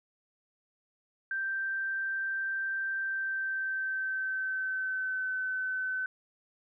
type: tone with pitch glide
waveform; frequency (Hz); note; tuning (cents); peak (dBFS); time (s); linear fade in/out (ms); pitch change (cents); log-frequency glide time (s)
sine; 1568 to 1519.8; G6 to F#6; 0 to +46; -30; 1.31-6.06; 2; -54; 2.99-5.32
effects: none